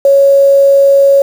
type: tone with quantisation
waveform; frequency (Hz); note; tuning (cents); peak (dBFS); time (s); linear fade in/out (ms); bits
sine; 554.4; C#5; 0; -3; 0.05-1.22; 2; 5
effects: none